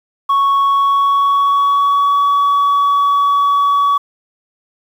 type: tone with pitch glide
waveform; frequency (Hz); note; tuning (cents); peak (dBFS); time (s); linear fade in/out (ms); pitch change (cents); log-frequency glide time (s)
sine; 1108.7 to 1133.3; C#6 to C#6; 0 to +38; -7; 0.29-3.98; 10; +38; 0.6-2.21
effects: tanh soft clip ceiling -9 dBFS + 7-bit